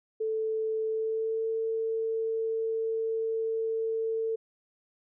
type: tone with pitch glide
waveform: sine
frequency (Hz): 440 to 447.9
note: A4 to A4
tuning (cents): 0 to +31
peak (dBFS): -27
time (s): 0.2-4.36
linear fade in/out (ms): 10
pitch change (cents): +31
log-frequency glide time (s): 0.88-1.5
effects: none